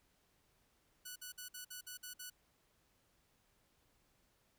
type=tone bursts; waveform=5% pulse; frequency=1480 Hz; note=F#6; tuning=in tune; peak=-35 dBFS; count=8; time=1.05-2.301 s; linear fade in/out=10 ms; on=110 ms; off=53 ms; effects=pink hiss -75 dBFS RMS until 4.58 s